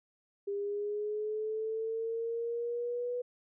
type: linear sweep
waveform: sine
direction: up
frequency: 400.4 to 492.4 Hz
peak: -32 dBFS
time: 0.47-3.22 s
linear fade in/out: 10 ms
effects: none